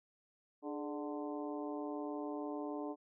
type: harmonic tone with a mistuned harmonic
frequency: 148.2 Hz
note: D3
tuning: 16 cents sharp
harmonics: 2 / 3 / 4 / 5 / 6 / 7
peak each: -41 / -45 / -47 / -49 / -51 / -52 dBFS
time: 0.62-2.96 s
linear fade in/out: 50 ms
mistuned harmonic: 3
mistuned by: -86 cents
effects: none